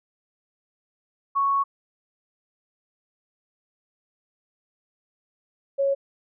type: tone pair in turn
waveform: sine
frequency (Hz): 1108.7 / 552.3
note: C#6 / C#5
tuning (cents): 0 / -6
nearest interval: octave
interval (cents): 1206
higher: first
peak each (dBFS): -19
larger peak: neither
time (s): 1.35-1.64 / 5.78-5.95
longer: first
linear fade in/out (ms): 20
effects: none